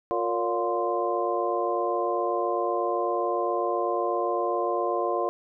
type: tone cluster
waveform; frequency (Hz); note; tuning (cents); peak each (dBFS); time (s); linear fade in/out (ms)
sine; 354.8 / 463.3 / 571 / 708 / 1042; F4 / A#4 / D5 / F5 / C6; +27 / -11 / -49 / +23 / -7; -30; 0.11-5.29; 0
effects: none